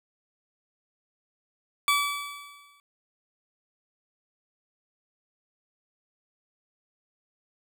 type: tone with exponential decay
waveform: 20% pulse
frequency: 1149 Hz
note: D6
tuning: 38 cents flat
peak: -14 dBFS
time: 1.88-2.8 s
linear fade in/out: 1 ms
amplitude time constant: 200 ms
effects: none